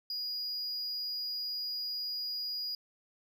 triangle tone, 4889 Hz, D#8, 31 cents flat, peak -33 dBFS, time 0.1-2.75 s, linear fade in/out 2 ms, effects none

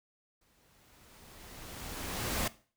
pink noise with exponential growth, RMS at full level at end -31 dBFS, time 0.41-2.48 s, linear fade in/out 5 ms, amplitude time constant 450 ms, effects noise-tail reverb RT60 0.4 s tail -18 dB re dry

